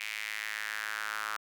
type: tone with high-pass filter sweep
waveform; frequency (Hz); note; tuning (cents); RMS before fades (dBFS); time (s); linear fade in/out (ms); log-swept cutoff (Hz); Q
square; 53.6; A1; -45; -37; 0-1.37; 10; 2300 to 1300; 3.8
effects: none